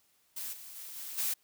blue noise with level steps, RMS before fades -39 / -48 / -45 / -42 / -32 dBFS, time 0.36-1.34 s, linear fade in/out 10 ms, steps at 0.52 / 0.75 / 0.95 / 1.17 s, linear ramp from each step 20 ms, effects white hiss -70 dBFS RMS until 1.43 s

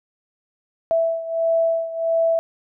sine beating tone pair, 659.3 / 660.8 Hz, E5 / E5, 0 / +4 cents, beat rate 1.5 Hz, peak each -19 / -23 dBFS, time 0.91-2.39 s, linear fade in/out 0 ms, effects none

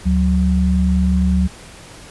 sine tone pair together, 73.06 / 184.1 Hz, D2 / F#3, -8 / -8 cents, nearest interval octave + major third, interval 1600 cents, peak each -15 dBFS, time 0.05-1.48 s, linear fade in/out 20 ms, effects pink hiss -39 dBFS RMS until 2.1 s + resampled to 24000 Hz

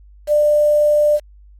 sine tone with quantisation, 595 Hz, D5, 22 cents sharp, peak -10 dBFS, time 0.27-1.2 s, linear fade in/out 50 ms, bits 6, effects added 50 Hz sine -41 dBFS peak until 1.59 s + MP3 64 kbps

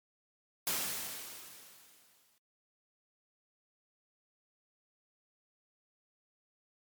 white noise with exponential decay, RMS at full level -32 dBFS, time 0.67-2.38 s, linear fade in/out 0 ms, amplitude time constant 370 ms, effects high-pass 100 Hz 12 dB/octave + MP3 96 kbps

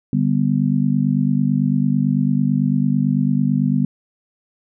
sine chord, G major, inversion second, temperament just, 147 / 196 / 245 Hz, D3 / G3 / B3, +2 / 0 / -14 cents, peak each -19 / -19 / -19 dBFS, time 0.13-3.85 s, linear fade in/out 2 ms, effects none

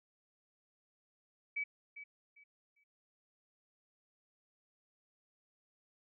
sine tone with echo, 2287 Hz, D7, 47 cents flat, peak -34 dBFS, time 1.56-1.64 s, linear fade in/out 10 ms, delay 400 ms, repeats 3, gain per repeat -12 dB, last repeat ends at 2.84 s, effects none

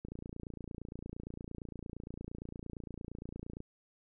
click train, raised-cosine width 3 ms, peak -30 dBFS, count 103, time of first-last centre 0.05-3.604 s, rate 28.7 Hz, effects none

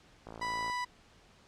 click train, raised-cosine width 1 ms, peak -31 dBFS, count 25, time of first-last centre 0.27-0.699 s, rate 56 Hz
30% pulse tone, 987.8 Hz, B5, in tune, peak -30 dBFS, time 0.41-0.85 s, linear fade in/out 10 ms
effects pink hiss -61 dBFS RMS until 1.47 s + low-pass 6000 Hz 12 dB/octave

